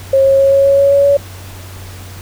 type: tone with pitch steps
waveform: sine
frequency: 540 / 543.4 / 546.9 / 550.4 / 553.9 / 557.4 / 561 / 564.6 Hz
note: C#5 / C#5 / C#5 / C#5 / C#5 / C#5 / C#5 / C#5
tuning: -45 / -35 / -23 / -12 / -1 / +9 / +21 / +32 cents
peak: -6 dBFS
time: 0.13-1.17 s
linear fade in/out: 5 ms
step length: 130 ms
effects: added 93 Hz sine -30 dBFS peak until 2.21 s + pink hiss -35 dBFS RMS until 2.21 s